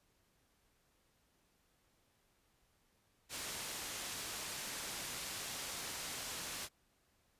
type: low-pass noise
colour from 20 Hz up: white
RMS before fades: -44 dBFS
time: 3.29-6.69 s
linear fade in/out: 50 ms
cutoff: 8800 Hz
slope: 12 dB/octave
effects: pink hiss -75 dBFS RMS until 7.39 s + resampled to 32000 Hz